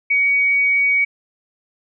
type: tone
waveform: sine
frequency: 2252 Hz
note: C#7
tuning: 27 cents sharp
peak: -13 dBFS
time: 0.1-1.05 s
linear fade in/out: 10 ms
effects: none